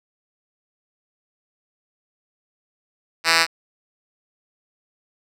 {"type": "tone with band-pass filter", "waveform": "5% pulse", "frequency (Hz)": 164.81, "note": "E3", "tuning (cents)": 0, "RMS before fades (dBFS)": -17, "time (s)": [3.24, 3.47], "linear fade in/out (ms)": 50, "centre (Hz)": 3700, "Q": 1.1, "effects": []}